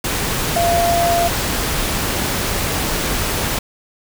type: tone in noise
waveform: sine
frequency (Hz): 687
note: F5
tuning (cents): -29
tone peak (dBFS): -14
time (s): 0.56-1.28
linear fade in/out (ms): 5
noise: pink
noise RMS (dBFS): -20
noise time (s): 0.04-3.59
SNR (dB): +3
effects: none